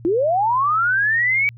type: linear sweep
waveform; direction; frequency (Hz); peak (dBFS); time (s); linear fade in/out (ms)
sine; up; 317.2 to 2290; -15; 0.05-1.49; 0
effects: added 117 Hz sine -38 dBFS peak until 1.57 s